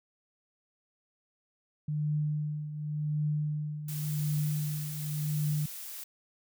sine tone with tremolo, 150.4 Hz, D3, 42 cents sharp, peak -26 dBFS, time 1.88-5.66 s, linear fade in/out 5 ms, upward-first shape triangle, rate 0.9 Hz, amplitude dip 70%
blue noise, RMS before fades -42 dBFS, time 3.88-6.04 s, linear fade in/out 5 ms
effects none

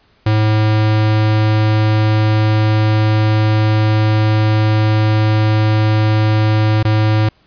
square tone with dropouts, 107.9 Hz, A2, 33 cents flat, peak -11 dBFS, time 0.26-7.29 s, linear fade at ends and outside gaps 5 ms, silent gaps 6.829-6.849 s, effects pink hiss -54 dBFS RMS until 7.46 s + resampled to 11025 Hz

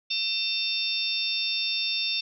harmonic tone, 900 Hz, A5, 39 cents sharp, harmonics 3 / 4 / 5 / 6, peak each -31 / -29 / -34 / -30 dBFS, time 0.1-2.21 s, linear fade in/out 10 ms, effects none

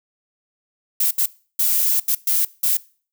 violet noise bursts at uneven times, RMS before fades -18 dBFS, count 6, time 1-1.11 / 1.18-1.26 / 1.59-2 / 2.08-2.15 / 2.27-2.45 / 2.63-2.77 s, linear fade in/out 5 ms, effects noise-tail reverb RT60 0.4 s tail -21 dB re dry

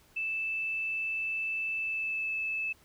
sine tone with pitch glide, 2637 to 2617 Hz, E7 to E7, 0 to -13 cents, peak -30 dBFS, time 0.16-2.73 s, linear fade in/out 10 ms, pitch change -13 cents, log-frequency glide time 1.77-2.31 s, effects pink hiss -62 dBFS RMS until 2.84 s

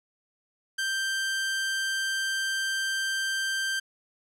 sawtooth tone, 1570 Hz, G6, 2 cents sharp, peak -23 dBFS, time 0.78-3.8 s, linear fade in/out 10 ms, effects low-pass 11000 Hz 12 dB/octave

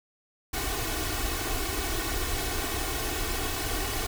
pink noise with comb filter, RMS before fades -30 dBFS, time 0.53-4.07 s, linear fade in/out 10 ms, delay 2.7 ms, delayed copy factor +0.9, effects none

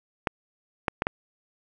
clicks, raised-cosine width 0.5 ms, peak -8 dBFS, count 4, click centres 0.272 / 0.882 / 1.021 / 1.069 s, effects none

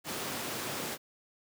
pink high-pass noise, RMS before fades -37 dBFS, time 0.04-0.98 s, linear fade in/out 50 ms, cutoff 190 Hz, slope 12 dB/octave, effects none

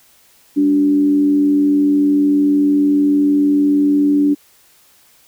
sine tone with frequency modulation, 290 Hz, D4, 22 cents flat, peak -10 dBFS, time 0.56-4.35 s, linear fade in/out 20 ms, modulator 86.5 Hz, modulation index 0.31, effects white hiss -51 dBFS RMS until 5.27 s

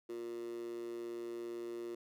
15% pulse tone with high-pass filter, 117.6 Hz, A#2, 16 cents sharp, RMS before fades -43 dBFS, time 0.09-1.95 s, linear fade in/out 5 ms, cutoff 360 Hz, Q 6.1, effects none

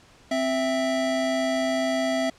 square tone pair together, 261.6 / 660.2 Hz, C4 / E5, 0 / +2 cents, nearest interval octave + major third, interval 1602 cents, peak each -27 / -25 dBFS, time 0.31-2.3 s, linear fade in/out 5 ms, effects pink hiss -54 dBFS RMS until 2.38 s + low-pass 7000 Hz 12 dB/octave

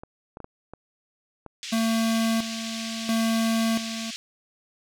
clicks, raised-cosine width 1 ms, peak -25 dBFS, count 6, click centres 0.035 / 0.371 / 0.403 / 0.444 / 0.736 / 1.463 s
pink band-pass noise, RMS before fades -36 dBFS, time 1.63-4.16 s, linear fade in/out 0 ms, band 2400 to 6800 Hz, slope 24 dB/octave
square tone with tremolo, 225 Hz, A3, 39 cents sharp, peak -22 dBFS, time 1.72-4.11 s, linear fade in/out 10 ms, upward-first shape square, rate 0.73 Hz, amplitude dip 70%
effects none

